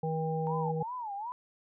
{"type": "harmonic tone", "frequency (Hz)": 159.6, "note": "D#3", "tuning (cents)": 44, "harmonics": [1, 3, 5], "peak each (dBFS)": [-32, -34, -36], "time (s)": [0.03, 0.83], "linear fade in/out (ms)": 5}
{"type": "tone with vibrato", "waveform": "sine", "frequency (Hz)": 895, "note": "A5", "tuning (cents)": 29, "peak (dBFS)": -35, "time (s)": [0.47, 1.32], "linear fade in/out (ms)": 0, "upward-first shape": "sine", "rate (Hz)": 2.6, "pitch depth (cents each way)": 210}
{"effects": []}